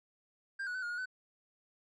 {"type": "tone with pitch steps", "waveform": "triangle", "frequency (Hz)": [1591, 1467, 1515, 1427, 1442, 1510], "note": ["G6", "F#6", "F#6", "F6", "F#6", "F#6"], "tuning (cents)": [25, -15, 40, 37, -45, 35], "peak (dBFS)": -34, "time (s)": [0.59, 1.058], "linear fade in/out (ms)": 10, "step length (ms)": 78, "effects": ["resampled to 22050 Hz"]}